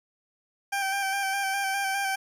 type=tone with vibrato; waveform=20% pulse; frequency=784 Hz; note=G5; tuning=in tune; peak=-21 dBFS; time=0.72-2.16 s; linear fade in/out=10 ms; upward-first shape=square; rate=4.9 Hz; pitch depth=24 cents each way; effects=resampled to 32000 Hz + 9-bit